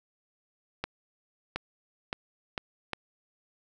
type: accelerating click train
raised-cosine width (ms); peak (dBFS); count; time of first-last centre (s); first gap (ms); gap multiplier
0.3; -15; 5; 0.84-2.933; 720; 0.79
effects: none